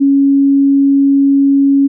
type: tone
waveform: sine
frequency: 277.2 Hz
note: C#4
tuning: in tune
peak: -6 dBFS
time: 0-1.88 s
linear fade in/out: 20 ms
effects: none